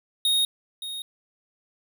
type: tone with echo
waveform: square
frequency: 3729 Hz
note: A#7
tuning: in tune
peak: -20 dBFS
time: 0.25-0.45 s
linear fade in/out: 2 ms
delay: 570 ms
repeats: 1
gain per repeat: -12 dB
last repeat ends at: 1.02 s
effects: none